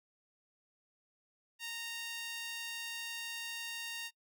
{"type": "tone with high-pass filter", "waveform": "sawtooth", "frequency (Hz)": 926, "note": "A#5", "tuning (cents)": -12, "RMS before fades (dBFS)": -42, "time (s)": [1.59, 4.11], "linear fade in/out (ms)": 50, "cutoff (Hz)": 2500, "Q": 1.7, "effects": ["noise-tail reverb RT60 0.1 s tail -25 dB re dry"]}